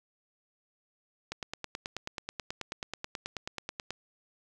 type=click train; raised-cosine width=0.2 ms; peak=-18 dBFS; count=25; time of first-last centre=1.32-3.906 s; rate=9.28 Hz; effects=none